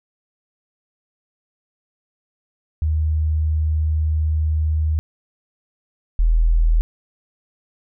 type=tone pair in turn; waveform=sine; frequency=77.78 / 40.71 Hz; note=D#2 / E1; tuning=0 / -21 cents; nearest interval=major seventh; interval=1121 cents; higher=first; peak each=-16 / -12 dBFS; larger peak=second; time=2.82-4.99 / 6.19-6.81 s; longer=first; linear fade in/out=0 ms; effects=none